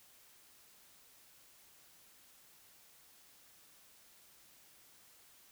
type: silence
effects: white hiss -63 dBFS RMS until 5.51 s